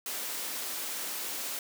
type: high-pass noise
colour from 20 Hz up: white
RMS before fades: -36 dBFS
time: 0.06-1.59 s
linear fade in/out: 2 ms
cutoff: 220 Hz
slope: 24 dB/octave
effects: none